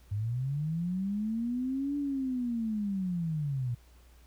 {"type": "linear two-way sweep", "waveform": "sine", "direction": "up then down", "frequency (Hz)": [98, 289.3, 117], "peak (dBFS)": -29, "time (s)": [0.11, 3.75], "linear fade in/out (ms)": 10, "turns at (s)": 1.97, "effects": ["added 60 Hz sine -55 dBFS peak until 4.26 s", "pink hiss -64 dBFS RMS until 4.26 s"]}